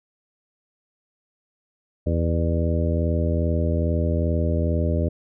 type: harmonic tone with a mistuned harmonic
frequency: 82.41 Hz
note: E2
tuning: in tune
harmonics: 1 / 2 / 3 / 4 / 5 / 6 / 7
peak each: -21 / -27 / -29 / -31 / -33 / -32 / -30 dBFS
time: 2.06-5.09 s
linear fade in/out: 10 ms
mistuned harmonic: 7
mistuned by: +55 cents
effects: none